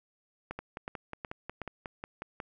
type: two click trains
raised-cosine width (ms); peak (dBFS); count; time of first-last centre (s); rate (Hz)
0.5; -23 / -22; 11 / 4; 0.59-2.402 / 0.51-1.617; 5.52 / 2.71
effects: none